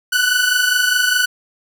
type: tone pair together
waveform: sawtooth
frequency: 1475.1 / 1500 Hz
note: F#6 / F#6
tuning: -6 / +23 cents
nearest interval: unison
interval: 29 cents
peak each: -13 dBFS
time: 0.12-1.26 s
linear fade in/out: 10 ms
effects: none